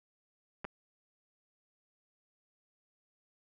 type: clicks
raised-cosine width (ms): 0.5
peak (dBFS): -26 / -24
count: 2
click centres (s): 0.645 / 0.65
effects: none